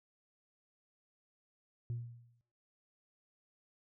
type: tone with exponential decay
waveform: sine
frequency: 118.5 Hz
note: A#2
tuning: 29 cents sharp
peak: -32 dBFS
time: 1.9-2.41 s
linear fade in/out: 0 ms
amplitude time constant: 110 ms
effects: noise-tail reverb RT60 0.7 s tail -25 dB re dry + tanh soft clip ceiling -33 dBFS